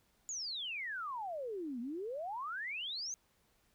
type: exponential two-way sweep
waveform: sine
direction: down then up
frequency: 7040 to 228 to 6510 Hz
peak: -38 dBFS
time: 0.29-3.14 s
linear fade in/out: 0 ms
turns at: 1.8 s
effects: pink hiss -73 dBFS RMS until 3.74 s